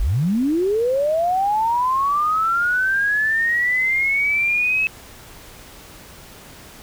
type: linear sweep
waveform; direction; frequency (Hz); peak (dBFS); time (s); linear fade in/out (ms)
sine; up; 36.71 to 2591; -16; 0-4.87; 0
effects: pink hiss -42 dBFS RMS until 6.82 s